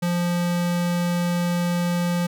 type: tone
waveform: square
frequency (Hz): 174.61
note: F3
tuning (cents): 0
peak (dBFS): -21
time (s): 0.02-2.27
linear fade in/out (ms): 10
effects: none